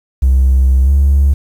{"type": "tone with pitch glide", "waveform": "triangle", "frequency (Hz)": [65.41, 69.7], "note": ["C2", "C#2"], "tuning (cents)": [0, 10], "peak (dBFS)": -3, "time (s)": [0.22, 1.34], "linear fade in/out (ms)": 10, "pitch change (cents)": 110, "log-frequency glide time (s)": [0.84, 0.9], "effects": ["tanh soft clip ceiling -3 dBFS", "7-bit"]}